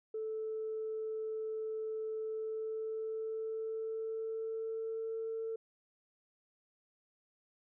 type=tone with pitch glide; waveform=sine; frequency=438.2 to 448.7 Hz; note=A4 to A4; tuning=-7 to +34 cents; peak=-35 dBFS; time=0.14-5.56 s; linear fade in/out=5 ms; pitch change=+41 cents; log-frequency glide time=2.2-5.21 s; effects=tanh soft clip ceiling -31 dBFS